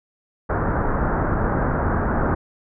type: low-pass noise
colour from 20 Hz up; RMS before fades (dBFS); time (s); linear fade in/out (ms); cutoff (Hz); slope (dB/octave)
pink; -21; 0.49-2.35; 10; 1600; 48
effects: none